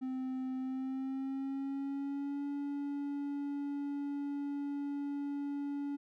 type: tone with pitch glide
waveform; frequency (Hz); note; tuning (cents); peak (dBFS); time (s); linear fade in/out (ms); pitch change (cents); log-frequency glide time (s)
triangle; 259.4 to 284.5; C4 to C#4; -15 to +45; -33; 0.01-5.97; 20; +160; 0.57-2.45
effects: none